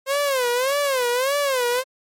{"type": "tone with vibrato", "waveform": "sawtooth", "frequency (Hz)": 527, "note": "C5", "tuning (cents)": 12, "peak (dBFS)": -15, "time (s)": [0.06, 1.84], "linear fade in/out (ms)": 50, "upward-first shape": "sine", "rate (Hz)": 1.7, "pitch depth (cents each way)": 160, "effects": ["MP3 64 kbps"]}